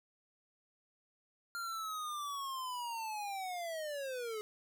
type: linear sweep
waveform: square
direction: down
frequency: 1400 to 419 Hz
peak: -39 dBFS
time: 1.55-4.41 s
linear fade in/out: 0 ms
effects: none